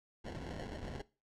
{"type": "noise with sample-and-hold", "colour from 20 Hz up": "pink", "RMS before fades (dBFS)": -44, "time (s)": [0.24, 1.02], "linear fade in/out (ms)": 10, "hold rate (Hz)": 1225, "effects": ["noise-tail reverb RT60 0.3 s tail -19 dB re dry", "low-pass 6000 Hz 12 dB/octave"]}